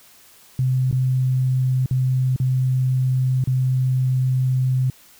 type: tone with dropouts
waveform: sine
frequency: 129.1 Hz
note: C3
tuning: 23 cents flat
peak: -16 dBFS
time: 0.59-4.9 s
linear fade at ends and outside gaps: 2 ms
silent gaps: 0.913-0.926 / 1.86-1.91 / 2.362-2.4 / 3.44-3.473 s
effects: white hiss -50 dBFS RMS until 5.19 s